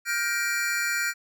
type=chord; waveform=square; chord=G minor seventh; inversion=third; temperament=just; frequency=1411.2 / 1568 / 1881.6 / 2352 Hz; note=F6 / G6 / Bb6 / D7; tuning=+18 / 0 / +16 / +2 cents; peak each=-30 / -32 / -32 / -31 dBFS; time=0.05-1.14 s; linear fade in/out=50 ms; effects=none